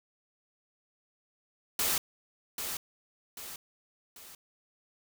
white noise with echo, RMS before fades -29 dBFS, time 1.79-1.98 s, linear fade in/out 2 ms, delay 790 ms, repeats 3, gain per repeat -7 dB, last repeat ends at 4.35 s, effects none

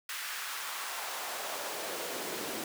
pink noise with high-pass filter sweep, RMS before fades -38 dBFS, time 0.09-2.64 s, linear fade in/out 2 ms, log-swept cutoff 1700 to 280 Hz, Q 1.5, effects none

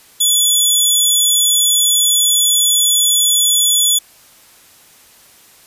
15% pulse tone, 3432 Hz, A7, 44 cents flat, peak -3 dBFS, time 0.2-3.99 s, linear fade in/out 10 ms, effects white hiss -46 dBFS RMS until 5.66 s + resampled to 32000 Hz

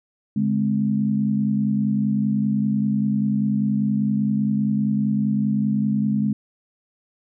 sine tone cluster, 143.8 / 208.8 / 259.1 Hz, D3 / G#3 / C4, -36 / +10 / -17 cents, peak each -26 / -19 / -27 dBFS, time 0.36-6.33 s, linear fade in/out 5 ms, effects none

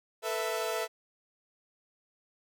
sawtooth chord, A suspended second, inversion none, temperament equal with one note detuned, 444.1 / 493.9 / 659.3 Hz, A4 / B4 / E5, +16 / 0 / 0 cents, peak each -31 / -33 / -30 dBFS, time 0.22-0.88 s, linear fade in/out 50 ms, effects none

